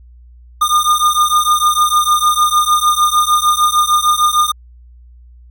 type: beating tone pair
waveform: square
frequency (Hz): 1212 / 1218.6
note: D#6 / D#6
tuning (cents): -46 / -36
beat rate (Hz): 6.6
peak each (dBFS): -14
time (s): 0.61-4.52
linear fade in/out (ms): 10
effects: added 60 Hz sine -38 dBFS peak until 5.5 s